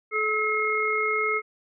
harmonic tone, 430.5 Hz, A4, 38 cents flat, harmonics 1 / 3 / 5, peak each -28 / -27 / -25 dBFS, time 0.11-1.42 s, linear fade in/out 50 ms, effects none

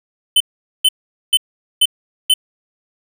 square tone bursts, 3047 Hz, G7, 50 cents flat, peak -9 dBFS, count 5, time 0.36-2.34 s, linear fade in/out 5 ms, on 44 ms, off 440 ms, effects none

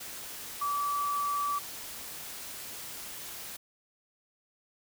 sine tone in noise, 1154 Hz, D6, 31 cents flat, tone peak -28 dBFS, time 0.61-1.59 s, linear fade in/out 10 ms, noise white, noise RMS -42 dBFS, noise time 0-3.57 s, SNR +11 dB, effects none

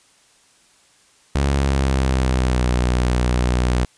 sawtooth tone with pitch glide, 69.4 to 61.47 Hz, C#2 to B1, +3 to -7 cents, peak -12 dBFS, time 1.35-3.85 s, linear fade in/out 5 ms, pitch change -210 cents, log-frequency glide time 1.53-2.7 s, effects white hiss -55 dBFS RMS until 3.97 s + resampled to 22050 Hz

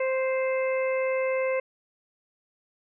harmonic tone, 523.3 Hz, C5, in tune, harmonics 1 / 2 / 3 / 4 / 5, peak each -24 / -36 / -42 / -34 / -39 dBFS, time 0-1.6 s, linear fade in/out 5 ms, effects none

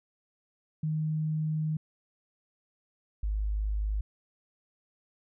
sine tone pair in turn, 155.5 / 51.89 Hz, D#3 / G#1, -1 / -1 cents, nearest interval octave + perfect fifth, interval 1900 cents, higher first, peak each -27 dBFS, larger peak neither, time 0.83-1.77 / 3.23-4.01 s, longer first, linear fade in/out 5 ms, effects none

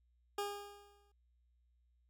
20% pulse tone with exponential decay, 407.1 Hz, G#4, 35 cents flat, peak -30 dBFS, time 0.38-1.12 s, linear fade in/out 5 ms, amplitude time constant 160 ms, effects added 60 Hz sine -70 dBFS peak until 2.09 s

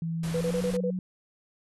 sine tone with pitch glide, 164.81 to 183.93 Hz, E3 to F#3, 0 to -10 cents, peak -28 dBFS, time 0.02-0.99 s, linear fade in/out 2 ms, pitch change +190 cents, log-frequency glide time 0.32-0.64 s
pink low-pass noise, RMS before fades -40 dBFS, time 0.23-0.77 s, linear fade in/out 5 ms, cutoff 12000 Hz, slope 96 dB/octave
sine tone bursts, 493.9 Hz, B4, in tune, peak -26 dBFS, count 6, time 0.34-0.905 s, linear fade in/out 5 ms, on 70 ms, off 29 ms
effects none

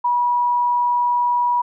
sine tone, 970 Hz, B5, 31 cents flat, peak -15 dBFS, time 0.04-1.62 s, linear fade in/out 10 ms, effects none

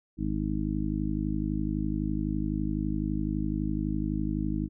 harmonic tone, 51.91 Hz, G#1, in tune, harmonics 1 / 2 / 3 / 4 / 5 / 6, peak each -33 / -38 / -34 / -33 / -35 / -33 dBFS, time 0.17-4.69 s, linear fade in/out 50 ms, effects none

